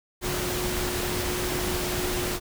sine tone in noise, 360.3 Hz, F#4, 46 cents flat, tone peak -31 dBFS, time 0.21-2.4 s, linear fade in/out 50 ms, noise pink, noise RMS -29 dBFS, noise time 0.21-2.4 s, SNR -5 dB, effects none

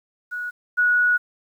sine tone pair in turn, 1462 / 1462 Hz, F#6 / F#6, -21 / -21 cents, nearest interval unison, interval 0 cents, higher neither, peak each -26 / -15 dBFS, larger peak second, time 0.31-0.51 / 0.77-1.18 s, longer second, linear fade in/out 20 ms, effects 9-bit

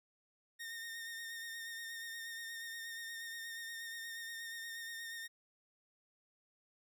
sawtooth tone with vibrato, 1835 Hz, A#6, 28 cents flat, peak -40 dBFS, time 0.59-5.28 s, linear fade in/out 20 ms, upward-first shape sine, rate 8.4 Hz, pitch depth 25 cents each way, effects none

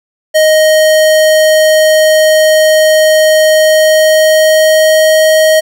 square tone with pitch glide, 624 to 628.7 Hz, D#5 to D#5, +5 to +18 cents, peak -5 dBFS, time 0.34-5.61 s, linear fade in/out 20 ms, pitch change +13 cents, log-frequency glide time 3.55-5.28 s, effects none

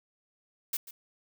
blue noise with echo, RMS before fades -31 dBFS, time 0.73-0.77 s, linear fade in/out 5 ms, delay 140 ms, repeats 1, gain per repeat -15 dB, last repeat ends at 0.91 s, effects none

